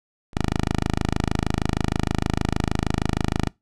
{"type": "tone", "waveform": "5% pulse", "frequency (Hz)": 26.42, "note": "G#0", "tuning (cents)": 31, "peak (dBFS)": -10, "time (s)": [0.33, 3.49], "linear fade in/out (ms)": 20, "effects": ["noise-tail reverb RT60 0.2 s tail -24 dB re dry", "low-pass 8000 Hz 12 dB/octave"]}